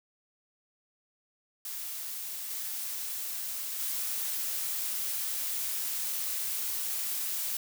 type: noise with level steps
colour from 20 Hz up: blue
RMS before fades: -38 / -36 / -33 dBFS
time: 1.65-7.57 s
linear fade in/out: 2 ms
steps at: 2.5 / 3.79 s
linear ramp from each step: 5 ms
effects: none